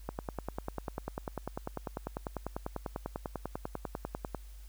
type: click train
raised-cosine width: 1 ms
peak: -21 dBFS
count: 44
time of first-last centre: 0.09-4.347 s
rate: 10.1 Hz
effects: added 50 Hz sine -46 dBFS peak until 4.68 s + white hiss -62 dBFS RMS until 4.68 s